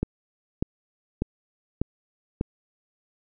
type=click train; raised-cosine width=3 ms; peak=-11 dBFS; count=5; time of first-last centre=0.03-2.411 s; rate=1.68 Hz; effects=none